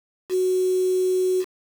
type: tone with quantisation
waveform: sine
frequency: 370 Hz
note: F#4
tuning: in tune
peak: -18 dBFS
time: 0.29-1.45 s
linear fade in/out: 50 ms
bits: 6
effects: none